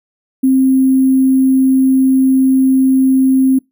sine tone with sample-and-hold, 263.7 Hz, C4, 14 cents sharp, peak -7 dBFS, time 0.43-3.59 s, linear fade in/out 10 ms, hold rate 11025 Hz, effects noise-tail reverb RT60 0.2 s tail -26 dB re dry

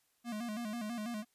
square tone with vibrato, 224.4 Hz, A3, 34 cents sharp, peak -38 dBFS, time 0.24-1.25 s, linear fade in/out 50 ms, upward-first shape square, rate 6.1 Hz, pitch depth 100 cents each way, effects white hiss -75 dBFS RMS until 1.34 s + resampled to 32000 Hz

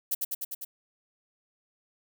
violet noise with echo, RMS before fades -27 dBFS, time 0.11-0.15 s, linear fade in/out 10 ms, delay 100 ms, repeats 5, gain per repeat -2 dB, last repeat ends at 0.65 s, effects none

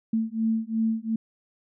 sine beating tone pair, 222 / 224.8 Hz, A3 / A3, +16 / +37 cents, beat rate 2.8 Hz, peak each -26 / -26 dBFS, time 0.13-1.16 s, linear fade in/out 5 ms, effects none

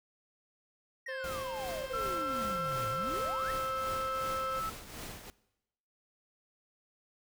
triangle exponential two-way sweep, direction down then up, 1919 to 107.9 to 1919 Hz, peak -38 dBFS, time 1.06-3.51 s, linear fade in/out 5 ms, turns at 2.89 s
harmonic tone, 527 Hz, C5, 12 cents sharp, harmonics 1 / 2 / 3 / 4 / 5 / 6 / 7 / 8 / 9 / 10, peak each -39 / -50 / -51 / -55 / -54 / -52 / -64 / -61 / -63 / -61 dBFS, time 1.08-4.6 s, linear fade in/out 10 ms
pink noise with tremolo, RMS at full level -42 dBFS, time 1.24-5.3 s, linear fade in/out 0 ms, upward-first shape triangle, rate 2.7 Hz, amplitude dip 65%
sine tone with pitch glide, 1343 to 1311.6 Hz, E6 to E6, +32 to -9 cents, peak -33 dBFS, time 1.93-4.7 s, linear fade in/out 10 ms, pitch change -41 cents, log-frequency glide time 2.95-3.15 s
effects noise-tail reverb RT60 0.9 s tail -20 dB re dry

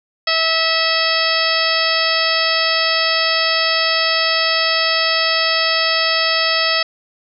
harmonic tone, 650 Hz, E5, 24 cents flat, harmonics 1 / 2 / 3 / 4 / 5 / 6 / 7 / 8, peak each -23 / -22 / -21 / -23 / -23 / -25 / -22 / -21 dBFS, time 0.27-6.83 s, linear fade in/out 5 ms, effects none

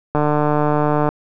click train, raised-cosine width 1 ms, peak -4 dBFS, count 141, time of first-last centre 0.15-1.09 s, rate 149 Hz, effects none

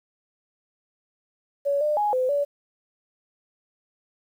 sine tone with pitch steps, 565 / 600 / 833 / 511 / 573 Hz, C#5 / D5 / G#5 / C5 / D5, +33 / +37 / +5 / -41 / -43 cents, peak -20 dBFS, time 1.65-2.45 s, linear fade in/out 20 ms, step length 160 ms, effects 9-bit

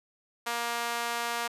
sawtooth tone with high-pass filter, 235.7 Hz, A#3, 19 cents sharp, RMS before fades -32 dBFS, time 0.46-1.48 s, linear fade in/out 10 ms, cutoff 900 Hz, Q 1.1, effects resampled to 32000 Hz

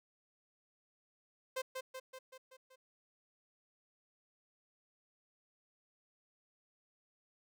sawtooth tone with echo, 520 Hz, C5, 11 cents flat, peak -32 dBFS, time 1.56-1.62 s, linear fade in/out 10 ms, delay 190 ms, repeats 6, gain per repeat -4 dB, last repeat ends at 2.76 s, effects none

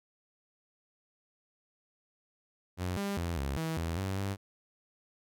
sawtooth tone with pitch steps, 90.4 / 199.8 / 85.4 / 68.7 / 161.5 / 82.9 / 96 / 98.4 Hz, F#2 / G3 / F2 / C#2 / E3 / E2 / G2 / G2, -40 / +33 / -38 / -15 / -35 / +10 / -36 / +7 cents, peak -28 dBFS, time 2.77-4.37 s, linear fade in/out 50 ms, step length 200 ms, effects none

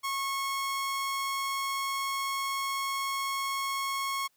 sawtooth tone, 1094 Hz, C#6, 23 cents flat, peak -26 dBFS, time 0.03-4.28 s, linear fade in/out 20 ms, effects white hiss -71 dBFS RMS until 4.36 s

